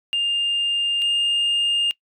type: tone pair in turn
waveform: sine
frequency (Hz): 2808 / 2819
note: F7 / F7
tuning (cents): +9 / +16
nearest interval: unison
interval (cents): 7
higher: second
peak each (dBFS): -17 / -15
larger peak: second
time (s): 0.13-1.02 / 1.02-1.91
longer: neither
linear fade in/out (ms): 0
effects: noise-tail reverb RT60 0.1 s tail -24 dB re dry + tanh soft clip ceiling -16 dBFS